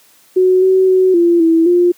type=tone with pitch steps; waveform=sine; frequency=370.1 / 376.9 / 373.2 / 342.8 / 327.9 / 352.1 Hz; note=F#4 / F#4 / F#4 / F4 / E4 / F4; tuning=0 / +32 / +15 / -32 / -9 / +14 cents; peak=-7 dBFS; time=0.36-1.92 s; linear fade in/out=10 ms; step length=260 ms; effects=white hiss -49 dBFS RMS until 1.97 s + high-pass 150 Hz 12 dB/octave